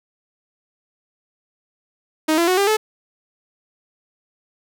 sawtooth tone with pitch steps, 313 / 339.4 / 367.9 / 398.9 / 432.5 Hz, D#4 / F4 / F#4 / G4 / A4, +10 / -49 / -10 / +30 / -30 cents, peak -11 dBFS, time 2.28-2.77 s, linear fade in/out 10 ms, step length 98 ms, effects none

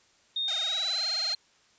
sine tone with pitch glide, 3685 to 4184 Hz, A#7 to C8, -21 to -1 cents, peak -27 dBFS, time 0.36-1.35 s, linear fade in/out 5 ms, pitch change +220 cents, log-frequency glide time 0.6-1.06 s
5% pulse tone with vibrato, 716 Hz, F5, 43 cents sharp, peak -24 dBFS, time 0.48-1.34 s, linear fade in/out 2 ms, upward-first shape triangle, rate 19 Hz, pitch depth 280 cents each way
effects white hiss -63 dBFS RMS until 1.78 s + resampled to 16000 Hz

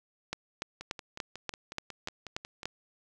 two click trains, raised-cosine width 0.2 ms, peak -16 / -24 dBFS, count 9 / 11, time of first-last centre 0.33-2.656 / 0.81-2.631 s, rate 3.44 / 5.49 Hz, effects none

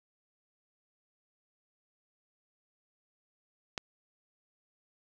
click, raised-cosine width 0.2 ms, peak -16 dBFS, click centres 3.778 s, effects none

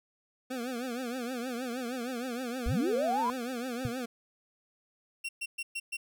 25% pulse tone with vibrato, 246.9 Hz, B3, in tune, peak -30 dBFS, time 0.5-4.06 s, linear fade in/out 10 ms, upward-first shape triangle, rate 6.4 Hz, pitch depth 140 cents each way
sine linear sweep, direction up, 34.14 to 1030 Hz, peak -27 dBFS, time 2.66-3.3 s, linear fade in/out 0 ms
sine tone with exponential decay, 122.4 Hz, B2, 15 cents flat, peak -25 dBFS, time 3.85-3.93 s, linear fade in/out 0 ms, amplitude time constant 17 ms
40% pulse tone bursts, 2738 Hz, F7, 35 cents flat, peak -32 dBFS, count 5, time 5.24-5.97 s, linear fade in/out 10 ms, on 50 ms, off 120 ms
effects none

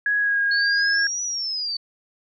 sine tone with pitch glide, 1667 to 1631.8 Hz, G#6 to G#6, +6 to -31 cents, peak -18 dBFS, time 0.06-1.07 s, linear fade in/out 2 ms, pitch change -37 cents, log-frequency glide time 0.19-0.4 s
sine linear two-way sweep, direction up then down, 4333 to 5920 to 4503 Hz, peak -24 dBFS, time 0.51-1.77 s, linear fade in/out 5 ms, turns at 1.23 s
effects none

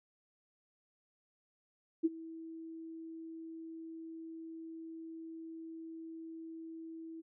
sine tone with ADSR envelope, 325.7 Hz, E4, 21 cents flat, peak -24 dBFS, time 2.03-7.22 s, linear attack 23 ms, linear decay 30 ms, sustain -20 dB, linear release 23 ms, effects none

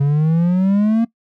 triangle exponential sweep, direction up, 138.59 to 233.1 Hz, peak -10 dBFS, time 0-1.05 s, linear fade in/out 10 ms, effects noise-tail reverb RT60 0.1 s tail -20 dB re dry

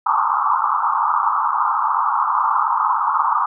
white band-pass noise, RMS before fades -18 dBFS, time 0.06-3.46 s, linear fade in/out 5 ms, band 840 to 1300 Hz, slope 96 dB/octave, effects none

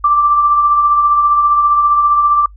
sine tone with tremolo, 1174.7 Hz, D6, in tune, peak -6 dBFS, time 0.04-2.46 s, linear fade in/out 5 ms, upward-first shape triangle, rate 15 Hz, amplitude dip 45%, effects noise-tail reverb RT60 0.1 s tail -24 dB re dry + added 50 Hz sine -35 dBFS peak until 2.56 s

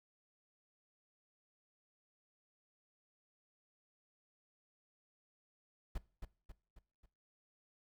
brown noise with echo, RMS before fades -38 dBFS, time 5.95-5.98 s, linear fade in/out 5 ms, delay 270 ms, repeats 4, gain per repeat -6 dB, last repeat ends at 7.06 s, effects noise-tail reverb RT60 0.4 s tail -20 dB re dry

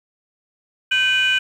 sine tone cluster, 1544 / 2461 / 2968 Hz, G6 / D#7 / F#7, -27 / -20 / +5 cents, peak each -18 dBFS, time 0.91-1.39 s, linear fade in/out 10 ms, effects tanh soft clip ceiling -10 dBFS + 8-bit

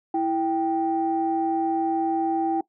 sine tone pair together, 329.6 / 784 Hz, E4 / G5, 0 / 0 cents, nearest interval octave + minor third, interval 1500 cents, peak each -23 dBFS, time 0.14-2.61 s, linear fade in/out 5 ms, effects noise-tail reverb RT60 0.1 s tail -19 dB re dry + tanh soft clip ceiling -13 dBFS

